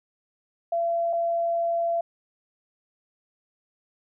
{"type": "tone pair in turn", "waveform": "sine", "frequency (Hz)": [678, 678], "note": ["E5", "E5"], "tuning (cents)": [49, 49], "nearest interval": "unison", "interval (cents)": 0, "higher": "neither", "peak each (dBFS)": -22, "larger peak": "neither", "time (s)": [[0.72, 1.13], [1.13, 2.01]], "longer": "second", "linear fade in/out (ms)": 5, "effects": []}